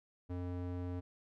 square tone with band-pass filter, 89.1 Hz, F2, 35 cents sharp, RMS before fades -40 dBFS, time 0.29-1.01 s, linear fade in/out 20 ms, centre 250 Hz, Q 0.65, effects none

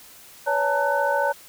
sine tone cluster, 503 / 566 / 858 / 912 / 1500 Hz, B4 / C#5 / A5 / A#5 / F#6, +32 / +36 / -44 / -38 / +23 cents, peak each -32 / -23 / -29 / -24 / -26 dBFS, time 0.46-1.33 s, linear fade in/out 20 ms, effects white hiss -47 dBFS RMS until 1.48 s

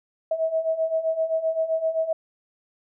sine beating tone pair, 640 / 647.7 Hz, D#5 / E5, +49 / -31 cents, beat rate 7.7 Hz, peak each -27 / -23 dBFS, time 0.31-2.13 s, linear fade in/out 5 ms, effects none

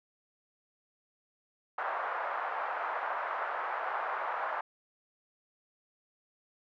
white band-pass noise, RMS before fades -35 dBFS, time 1.78-4.61 s, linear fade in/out 5 ms, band 630 to 1400 Hz, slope 24 dB/octave, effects none

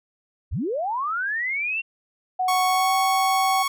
sine linear sweep, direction up, 38.84 to 2757 Hz, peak -23 dBFS, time 0.51-1.82 s, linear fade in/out 20 ms
sine tone with pitch glide, 740 to 765.7 Hz, F#5 to G5, 0 to -41 cents, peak -20 dBFS, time 2.39-3.63 s, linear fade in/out 10 ms, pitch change +59 cents, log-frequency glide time 2.66-2.94 s
sawtooth tone, 1108 Hz, C#6, 1 cent flat, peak -18 dBFS, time 2.48-3.68 s, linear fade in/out 5 ms
effects none

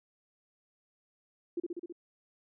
sine tone with echo, 345.7 Hz, F4, 18 cents flat, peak -30 dBFS, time 1.57-1.6 s, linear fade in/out 5 ms, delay 65 ms, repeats 5, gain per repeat -2 dB, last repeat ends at 1.925 s, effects none

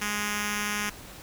5% pulse tone with notch filter, 207.7 Hz, G#3, in tune, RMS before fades -30 dBFS, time 0.01-0.9 s, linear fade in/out 10 ms, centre 560 Hz, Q 0.51, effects pink hiss -45 dBFS RMS until 1.22 s

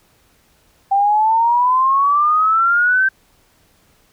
sine exponential sweep, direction up, 783 to 1568 Hz, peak -11 dBFS, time 0.91-3.09 s, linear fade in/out 10 ms, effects pink hiss -56 dBFS RMS until 4.12 s

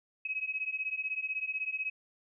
sine beating tone pair, 2541 / 2557 Hz, D#7 / D#7, +36 / +47 cents, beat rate 16 Hz, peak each -36 / -35 dBFS, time 0.25-1.9 s, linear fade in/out 5 ms, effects none

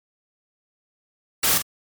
white noise with echo, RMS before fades -19 dBFS, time 1.43-1.58 s, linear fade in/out 5 ms, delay 42 ms, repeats 1, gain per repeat -8 dB, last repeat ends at 1.622 s, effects MP3 96 kbps

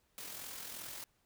white noise with amplitude modulation, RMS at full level -44 dBFS, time 0.18-1.04 s, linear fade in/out 0 ms, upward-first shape sine, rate 42.8 Hz, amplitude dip 45%, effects pink hiss -75 dBFS RMS until 1.25 s

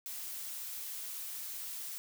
blue noise, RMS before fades -42 dBFS, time 0.06-1.98 s, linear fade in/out 0 ms, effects none

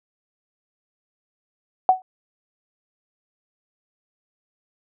sine tone with exponential decay, 747 Hz, F#5, 16 cents sharp, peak -7 dBFS, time 1.89-2.02 s, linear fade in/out 1 ms, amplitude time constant 28 ms, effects none

